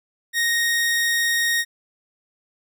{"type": "tone", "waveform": "sawtooth", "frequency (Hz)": 1864.7, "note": "A#6", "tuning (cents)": 0, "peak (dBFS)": -15, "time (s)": [0.33, 1.65], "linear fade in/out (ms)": 50, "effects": []}